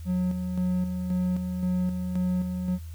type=tone with tremolo; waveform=triangle; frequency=181.8 Hz; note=F#3; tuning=30 cents flat; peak=-21 dBFS; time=0.05-2.79 s; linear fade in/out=50 ms; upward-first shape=square; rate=1.9 Hz; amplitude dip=45%; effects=added 81 Hz sine -36 dBFS peak until 2.94 s + white hiss -56 dBFS RMS until 2.94 s